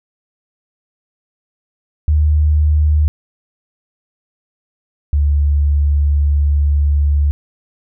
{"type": "tone pair in turn", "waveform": "sine", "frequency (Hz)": [75.7, 72.44], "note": ["D#2", "D2"], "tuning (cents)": [-47, -23], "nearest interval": "minor second", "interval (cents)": 76, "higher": "first", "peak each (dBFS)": [-9, -10], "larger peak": "first", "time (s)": [[2.08, 3.08], [5.13, 7.31]], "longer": "second", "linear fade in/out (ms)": 0, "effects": []}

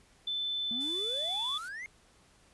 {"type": "tone with pitch glide", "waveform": "sine", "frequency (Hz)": [3520, 3466], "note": ["A7", "A7"], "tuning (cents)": [0, -27], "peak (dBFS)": -31, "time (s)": [0.27, 1.58], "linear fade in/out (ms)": 5, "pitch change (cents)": -27, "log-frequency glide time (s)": [0.66, 1.44]}
{"type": "exponential sweep", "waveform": "triangle", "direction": "up", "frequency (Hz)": [222.3, 2170], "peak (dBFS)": -37, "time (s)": [0.71, 1.86], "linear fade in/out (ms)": 0}
{"type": "noise", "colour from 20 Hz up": "blue", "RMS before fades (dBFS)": -48, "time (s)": [0.8, 1.69], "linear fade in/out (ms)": 10}
{"effects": ["pink hiss -63 dBFS RMS until 2.53 s", "resampled to 24000 Hz"]}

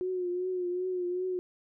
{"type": "tone with vibrato", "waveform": "sine", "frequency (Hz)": 362.3, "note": "F#4", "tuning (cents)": -36, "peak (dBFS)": -29, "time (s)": [0.01, 1.39], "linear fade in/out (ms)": 0, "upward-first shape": "triangle", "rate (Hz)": 2.6, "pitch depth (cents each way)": 52, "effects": []}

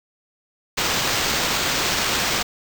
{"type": "noise with sample-and-hold", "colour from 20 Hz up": "violet", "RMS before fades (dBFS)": -22, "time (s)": [0.77, 2.43], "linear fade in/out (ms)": 10, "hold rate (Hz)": 11025, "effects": []}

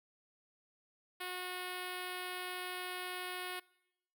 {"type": "tone with notch filter", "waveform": "5% pulse", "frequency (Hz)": 363.7, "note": "F#4", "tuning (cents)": -30, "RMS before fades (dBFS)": -42, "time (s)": [1.2, 3.6], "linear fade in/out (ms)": 10, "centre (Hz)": 6000, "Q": 1.1, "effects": ["noise-tail reverb RT60 0.9 s tail -24 dB re dry"]}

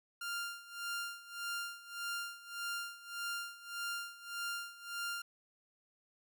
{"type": "tone with tremolo", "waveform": "sawtooth", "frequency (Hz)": 1396.9, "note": "F6", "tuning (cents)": 0, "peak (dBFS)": -33, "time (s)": [0.21, 5.22], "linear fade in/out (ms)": 5, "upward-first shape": "sine", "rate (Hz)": 1.7, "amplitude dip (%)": 85, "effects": []}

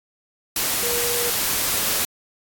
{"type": "tone in noise", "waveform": "sine", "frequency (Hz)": 478.5, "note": "A#4", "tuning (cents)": 45, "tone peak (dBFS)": -26, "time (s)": [0.83, 1.3], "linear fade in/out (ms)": 2, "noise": "white", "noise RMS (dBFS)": -22, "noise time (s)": [0.56, 2.05], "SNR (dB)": -7, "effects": ["AAC 64 kbps"]}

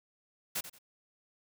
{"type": "noise with echo", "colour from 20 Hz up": "white", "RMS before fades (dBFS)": -34, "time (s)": [0.55, 0.61], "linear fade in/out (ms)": 10, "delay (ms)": 89, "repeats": 2, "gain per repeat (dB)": -12, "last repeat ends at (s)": 0.788, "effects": []}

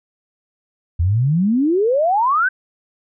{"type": "exponential sweep", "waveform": "sine", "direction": "up", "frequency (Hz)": [79.5, 1582], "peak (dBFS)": -13, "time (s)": [0.99, 2.49], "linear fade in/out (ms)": 10, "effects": []}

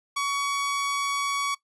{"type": "tone", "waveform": "sawtooth", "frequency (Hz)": 1126, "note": "C#6", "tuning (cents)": 27, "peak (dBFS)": -21, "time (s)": [0.16, 1.55], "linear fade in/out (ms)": 10, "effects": ["noise-tail reverb RT60 0.1 s tail -18 dB re dry", "resampled to 24000 Hz"]}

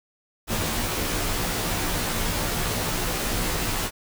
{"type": "noise with comb filter", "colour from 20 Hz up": "pink", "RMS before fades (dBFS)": -26, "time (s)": [0.47, 3.91], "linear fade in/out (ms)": 50, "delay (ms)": 15, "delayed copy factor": -1, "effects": []}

